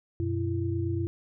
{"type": "tone cluster", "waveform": "sine", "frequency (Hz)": [93.1, 121.5, 336.3], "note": ["F#2", "B2", "E4"], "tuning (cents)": [11, -28, 35], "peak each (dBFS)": [-29, -33, -31], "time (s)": [0.2, 1.07], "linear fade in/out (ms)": 0, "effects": []}